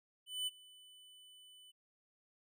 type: tone with ADSR envelope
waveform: square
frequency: 3000 Hz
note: F#7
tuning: 23 cents sharp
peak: -35 dBFS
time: 0.26-1.72 s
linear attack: 210 ms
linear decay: 27 ms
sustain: -23 dB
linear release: 19 ms
effects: none

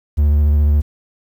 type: tone with vibrato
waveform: triangle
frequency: 73.7 Hz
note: D2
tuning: 7 cents sharp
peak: -8 dBFS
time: 0.17-0.82 s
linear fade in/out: 20 ms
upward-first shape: square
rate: 14 Hz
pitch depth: 22 cents each way
effects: 8-bit

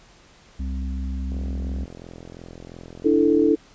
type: harmonic tone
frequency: 65.8 Hz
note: C2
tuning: 10 cents sharp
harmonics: 1 / 3 / 4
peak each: -25 / -35 / -37 dBFS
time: 0.59-1.85 s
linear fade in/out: 10 ms
type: click train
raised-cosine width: 2 ms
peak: -26 dBFS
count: 95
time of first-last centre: 1.32-3.511 s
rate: 42.9 Hz
type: chord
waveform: sine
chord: D suspended second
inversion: none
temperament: equal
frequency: 293.7 / 329.6 / 440 Hz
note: D4 / E4 / A4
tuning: 0 / 0 / 0 cents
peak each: -19 dBFS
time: 3.04-3.56 s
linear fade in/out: 20 ms
effects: pink hiss -52 dBFS RMS until 3.74 s + resampled to 16000 Hz

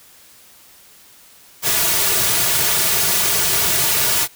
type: noise with comb filter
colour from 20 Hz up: white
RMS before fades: -17 dBFS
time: 1.62-4.28 s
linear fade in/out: 50 ms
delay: 3.8 ms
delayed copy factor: -0.9
effects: white hiss -47 dBFS RMS until 4.35 s

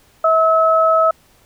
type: tone pair together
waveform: sine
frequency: 646 / 1292 Hz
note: E5 / E6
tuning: -35 / -35 cents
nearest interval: octave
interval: 1200 cents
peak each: -13 dBFS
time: 0.24-1.11 s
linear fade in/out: 5 ms
effects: pink hiss -53 dBFS RMS until 1.45 s

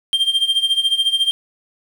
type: tone with tremolo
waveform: triangle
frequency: 3179 Hz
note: G7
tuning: 24 cents sharp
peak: -10 dBFS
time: 0.13-1.31 s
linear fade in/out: 0 ms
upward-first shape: sine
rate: 14 Hz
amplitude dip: 80%
effects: 8-bit

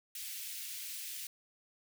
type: high-pass noise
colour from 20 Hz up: white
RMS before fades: -43 dBFS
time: 0.15-1.27 s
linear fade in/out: 2 ms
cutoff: 2100 Hz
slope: 24 dB/octave
effects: none

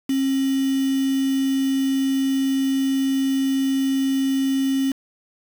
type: tone with quantisation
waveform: sine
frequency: 269.4 Hz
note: C#4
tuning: 49 cents flat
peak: -18 dBFS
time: 0.09-4.92 s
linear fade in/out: 5 ms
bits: 5
effects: none

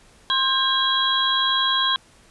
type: tone cluster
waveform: sine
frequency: 1058 / 1600 / 3289 / 3920 Hz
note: C6 / G6 / G#7 / B7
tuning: +19 / +35 / -18 / -14 cents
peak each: -23 / -26 / -21 / -25 dBFS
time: 0.3-1.96 s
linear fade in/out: 0 ms
effects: pink hiss -53 dBFS RMS until 2.3 s + resampled to 24000 Hz

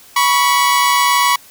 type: tone pair together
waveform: sawtooth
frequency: 979.2 / 1118 Hz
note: B5 / C#6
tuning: -15 / +14 cents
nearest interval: major second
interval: 229 cents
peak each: -10 dBFS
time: 0.16-1.36 s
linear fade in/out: 5 ms
effects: white hiss -43 dBFS RMS until 1.5 s

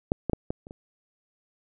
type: clicks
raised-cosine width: 2 ms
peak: -9 / -13 / -10 / -15 / -30 / -27 dBFS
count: 6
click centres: 0.119 / 0.297 / 0.333 / 0.505 / 0.669 / 0.709 s
effects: none

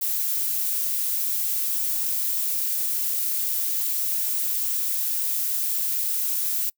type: noise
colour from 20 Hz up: violet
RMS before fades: -25 dBFS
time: 0.01-6.7 s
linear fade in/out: 10 ms
effects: noise-tail reverb RT60 0.1 s tail -26 dB re dry

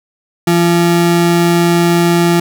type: ring-modulated tone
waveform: square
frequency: 257 Hz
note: C4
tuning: 31 cents flat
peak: -6 dBFS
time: 0.47-2.4 s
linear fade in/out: 5 ms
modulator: 86.9 Hz
effects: none

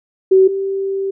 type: tone pair in turn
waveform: sine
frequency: 380 / 389.6 Hz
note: F#4 / G4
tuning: +46 / -11 cents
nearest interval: unison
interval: 43 cents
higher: second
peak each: -6 / -17 dBFS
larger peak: first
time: 0.31-0.48 / 0.48-1.11 s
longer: second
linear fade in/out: 10 ms
effects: none

